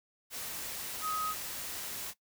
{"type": "tone in noise", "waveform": "sine", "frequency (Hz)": 1260, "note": "D#6", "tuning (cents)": 21, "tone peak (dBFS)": -32, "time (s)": [1.01, 1.35], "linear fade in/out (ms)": 50, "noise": "white", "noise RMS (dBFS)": -40, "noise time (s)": [0.3, 2.14], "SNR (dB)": 5, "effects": ["noise-tail reverb RT60 0.1 s tail -17 dB re dry"]}